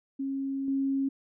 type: tone with level steps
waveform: sine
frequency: 272 Hz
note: C#4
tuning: 33 cents flat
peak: -29 / -25 dBFS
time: 0.19-1.09 s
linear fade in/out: 10 ms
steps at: 0.68 s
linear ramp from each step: 2 ms
effects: none